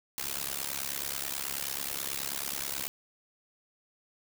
white noise with amplitude modulation, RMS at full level -31 dBFS, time 0.18-2.88 s, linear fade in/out 0 ms, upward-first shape sine, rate 69.3 Hz, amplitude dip 100%, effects none

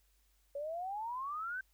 sine exponential sweep, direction up, 554.4 to 1568 Hz, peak -37 dBFS, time 0.55-1.61 s, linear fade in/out 5 ms, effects added 50 Hz sine -70 dBFS peak until 1.73 s + white hiss -75 dBFS RMS until 1.73 s

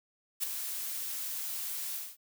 blue noise with ADSR envelope, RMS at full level -29 dBFS, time 0.4-2.17 s, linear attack 33 ms, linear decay 8 ms, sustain -8 dB, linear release 220 ms, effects none

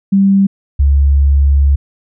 sine tone pair in turn, 196 / 70.02 Hz, G3 / C#2, 0 / +18 cents, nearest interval octave + tritone, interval 1782 cents, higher first, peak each -6 dBFS, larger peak neither, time 0.12-0.47 / 0.79-1.76 s, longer second, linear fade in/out 10 ms, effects none

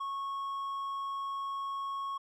sine tone with hard clipping, 1100 Hz, C#6, 14 cents flat, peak -35 dBFS, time 0-2.18 s, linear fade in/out 10 ms, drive 3 dB, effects none

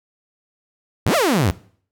sawtooth exponential two-way sweep, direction up then down, 73.42 to 713 to 77.3 Hz, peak -11 dBFS, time 1.06-1.51 s, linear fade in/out 0 ms, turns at 1.15 s, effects noise-tail reverb RT60 0.5 s tail -19 dB re dry

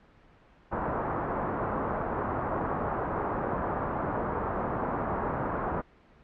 white low-pass noise, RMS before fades -31 dBFS, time 0.71-5.82 s, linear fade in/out 20 ms, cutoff 1200 Hz, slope 24 dB/octave, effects pink hiss -58 dBFS RMS until 6.23 s + low-pass 2000 Hz 12 dB/octave

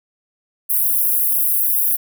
pink high-pass noise, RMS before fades -17 dBFS, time 0.69-1.97 s, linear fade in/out 20 ms, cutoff 11000 Hz, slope 48 dB/octave, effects none

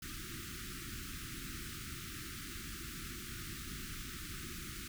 pink band-stop noise, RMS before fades -45 dBFS, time 0.02-4.88 s, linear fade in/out 5 ms, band 380 to 1200 Hz, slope 96 dB/octave, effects none

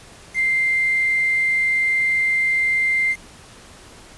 sine tone with quantisation, 2093 Hz, C7, in tune, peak -16 dBFS, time 0.34-3.16 s, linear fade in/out 50 ms, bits 6, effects pink hiss -44 dBFS RMS until 4.17 s + resampled to 24000 Hz

